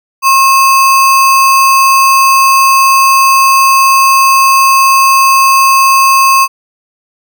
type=tone with sample-and-hold; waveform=sine; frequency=1076 Hz; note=C6; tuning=48 cents sharp; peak=-3 dBFS; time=0.22-6.48 s; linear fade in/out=50 ms; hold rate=3675 Hz; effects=none